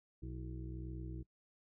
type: harmonic tone with a mistuned harmonic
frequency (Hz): 61.7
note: B1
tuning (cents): -1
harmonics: 1 / 2 / 3 / 5 / 6 / 7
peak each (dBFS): -45 / -47 / -53 / -50 / -58 / -64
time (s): 0.22-1.23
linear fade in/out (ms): 10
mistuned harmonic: 5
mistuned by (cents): +77
effects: noise-tail reverb RT60 0.1 s tail -22 dB re dry